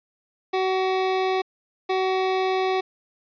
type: tone bursts at uneven times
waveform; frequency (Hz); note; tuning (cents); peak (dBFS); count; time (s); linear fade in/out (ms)
25% pulse; 376.5; F#4; +30; -17; 2; 0.53-1.42 / 1.89-2.81; 10
effects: resampled to 11025 Hz + 9-bit